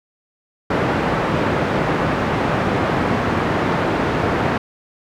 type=band-pass noise; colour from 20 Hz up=pink; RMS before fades=-19 dBFS; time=0.7-4.58 s; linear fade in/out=5 ms; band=120 to 1600 Hz; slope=12 dB/octave; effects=none